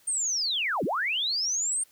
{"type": "linear two-way sweep", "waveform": "sine", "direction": "down then up", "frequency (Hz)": [8870, 139.6, 8870], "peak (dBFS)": -25, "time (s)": [0.07, 1.84], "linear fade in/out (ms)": 10, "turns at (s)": 0.84, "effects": ["white hiss -61 dBFS RMS until 1.91 s"]}